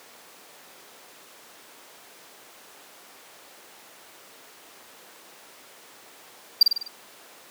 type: tone with echo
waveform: triangle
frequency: 4739 Hz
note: D8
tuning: 15 cents sharp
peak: -8 dBFS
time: 6.61-6.63 s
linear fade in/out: 5 ms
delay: 50 ms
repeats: 5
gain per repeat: -5 dB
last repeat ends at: 6.88 s
effects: pink hiss -48 dBFS RMS until 7.5 s + high-pass 400 Hz 12 dB/octave